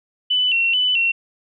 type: tone with vibrato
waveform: sine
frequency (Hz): 2857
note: F7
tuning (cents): +39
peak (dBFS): -15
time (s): 0.3-1.12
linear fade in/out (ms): 10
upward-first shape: square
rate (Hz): 2.3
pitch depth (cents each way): 82
effects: none